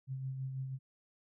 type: tone with tremolo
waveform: sine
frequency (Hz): 132.5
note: C3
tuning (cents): +22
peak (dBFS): -35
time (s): 0.07-0.79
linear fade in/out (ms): 50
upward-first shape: sine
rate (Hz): 6.1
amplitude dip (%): 40
effects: none